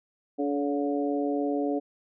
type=harmonic tone with a mistuned harmonic; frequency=143.4 Hz; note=D3; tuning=41 cents flat; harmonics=2 / 3 / 4 / 5; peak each=-27 / -31 / -33 / -35 dBFS; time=0.38-1.8 s; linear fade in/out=20 ms; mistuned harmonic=4; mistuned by=-21 cents; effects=none